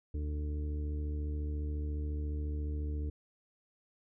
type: harmonic tone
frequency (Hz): 74.3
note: D2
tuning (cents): +21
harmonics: 1 / 2 / 3 / 4 / 5 / 6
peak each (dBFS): -33 / -48 / -55 / -45 / -57 / -50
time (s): 0.14-3.1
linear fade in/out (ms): 5
effects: none

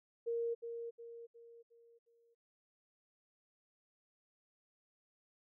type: tone with echo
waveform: sine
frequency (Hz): 466.2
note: A#4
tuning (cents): 0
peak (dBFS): -34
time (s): 0.26-0.55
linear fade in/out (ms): 20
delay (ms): 360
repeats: 5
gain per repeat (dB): -7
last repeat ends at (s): 2.35
effects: none

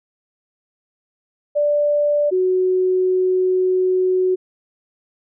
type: tone pair in turn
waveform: sine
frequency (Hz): 587.3 / 370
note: D5 / F#4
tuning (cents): 0 / 0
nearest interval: minor sixth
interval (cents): 800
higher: first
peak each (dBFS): -14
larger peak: neither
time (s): 1.55-2.31 / 2.31-4.36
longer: second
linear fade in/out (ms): 20
effects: none

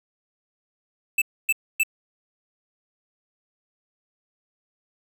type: tone bursts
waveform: square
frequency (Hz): 2637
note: E7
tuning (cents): 0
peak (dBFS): -18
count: 3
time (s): 1.18-1.834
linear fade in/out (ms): 5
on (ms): 38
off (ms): 270
effects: none

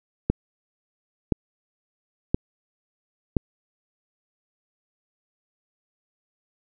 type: click train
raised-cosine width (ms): 3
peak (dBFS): -6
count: 4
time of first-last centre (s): 0.3-3.367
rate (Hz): 0.978
effects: none

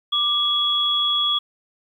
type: tone pair together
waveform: sine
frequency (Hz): 1185 / 3352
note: D6 / G#7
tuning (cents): +15 / +15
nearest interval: octave + tritone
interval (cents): 1800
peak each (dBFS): -26 / -18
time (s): 0.12-1.39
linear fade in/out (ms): 10
effects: 9-bit

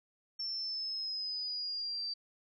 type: linear sweep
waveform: sine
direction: down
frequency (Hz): 5420 to 4647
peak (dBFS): -35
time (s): 0.39-2.14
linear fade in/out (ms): 10
effects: none

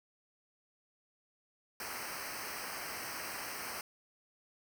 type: noise with comb filter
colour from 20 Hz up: pink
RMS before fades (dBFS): -42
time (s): 1.8-3.81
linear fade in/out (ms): 2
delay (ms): 0.28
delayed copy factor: -0.95
effects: none

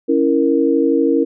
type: chord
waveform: sine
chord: A# diminished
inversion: first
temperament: equal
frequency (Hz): 277.2 / 329.6 / 466.2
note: C#4 / E4 / A#4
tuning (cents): 0 / 0 / 0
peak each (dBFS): -16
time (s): 0.08-1.25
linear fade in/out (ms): 20
effects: none

